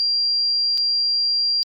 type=tone with dropouts; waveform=sine; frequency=4756 Hz; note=D8; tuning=21 cents sharp; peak=-17 dBFS; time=0-1.63 s; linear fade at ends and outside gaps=0 ms; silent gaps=0.775-0.78 s; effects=Opus 48 kbps